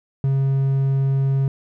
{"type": "tone", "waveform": "triangle", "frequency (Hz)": 135.9, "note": "C#3", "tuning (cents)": -34, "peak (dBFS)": -14, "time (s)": [0.24, 1.48], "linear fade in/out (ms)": 2, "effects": []}